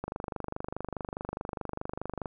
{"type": "click train", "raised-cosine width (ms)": 1, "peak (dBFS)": -20, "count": 56, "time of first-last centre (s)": [0.04, 2.258], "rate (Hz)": 24.8, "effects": []}